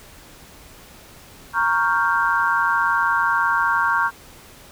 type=chord; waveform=sine; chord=G half-diminished seventh; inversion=first; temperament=equal; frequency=932.3 / 1108.7 / 1396.9 / 1568 Hz; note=Bb5 / Db6 / F6 / G6; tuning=0 / 0 / 0 / 0 cents; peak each=-22 dBFS; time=1.53-4.11 s; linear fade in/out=50 ms; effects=pink hiss -45 dBFS RMS until 4.71 s